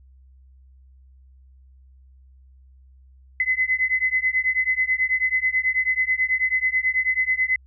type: beating tone pair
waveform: sine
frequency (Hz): 2028 / 2037.2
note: B6 / C7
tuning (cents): +45 / -47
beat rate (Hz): 9.2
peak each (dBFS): -22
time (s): 3.4-7.56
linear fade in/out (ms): 2
effects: added 65 Hz sine -48 dBFS peak until 7.66 s